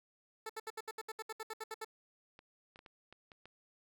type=tone bursts; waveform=15% pulse; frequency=440 Hz; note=A4; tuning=in tune; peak=-34 dBFS; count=14; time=0.46-1.847 s; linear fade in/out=5 ms; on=35 ms; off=69 ms
type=clicks; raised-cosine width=0.3 ms; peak=-38 dBFS; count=7; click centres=2.391 / 2.759 / 2.791 / 2.862 / 3.126 / 3.318 / 3.456 s
effects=none